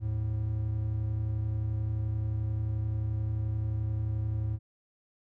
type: tone pair together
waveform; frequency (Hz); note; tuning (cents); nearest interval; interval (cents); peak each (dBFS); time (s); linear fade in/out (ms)
triangle; 76.5 / 107.94; D#2 / A2; -29 / -33; tritone; 596; -33 / -27; 0-4.59; 50
effects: none